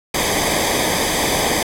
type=noise with comb filter; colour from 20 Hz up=pink; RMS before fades=-18 dBFS; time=0.14-1.63 s; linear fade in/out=5 ms; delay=0.72 ms; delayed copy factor=-0.75; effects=low-pass 12000 Hz 12 dB/octave

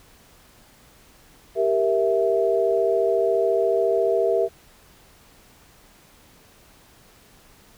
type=chord; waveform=sine; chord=E diminished; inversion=first; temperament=equal; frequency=392 / 466.2 / 659.3 Hz; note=G4 / Bb4 / E5; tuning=0 / 0 / 0 cents; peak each=-22 dBFS; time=1.55-4.49 s; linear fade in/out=50 ms; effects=pink hiss -53 dBFS RMS until 7.77 s

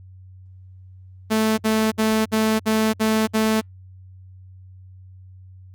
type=tone bursts; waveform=sawtooth; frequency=219 Hz; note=A3; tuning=8 cents flat; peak=-13 dBFS; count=7; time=1.3-3.614 s; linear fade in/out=20 ms; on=280 ms; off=59 ms; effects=added 93 Hz sine -41 dBFS peak until 5.74 s + Opus 48 kbps

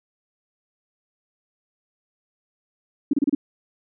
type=tone bursts; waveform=sine; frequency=283 Hz; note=C#4; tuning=36 cents sharp; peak=-15 dBFS; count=5; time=3.11-3.35 s; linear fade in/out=5 ms; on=24 ms; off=30 ms; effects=none

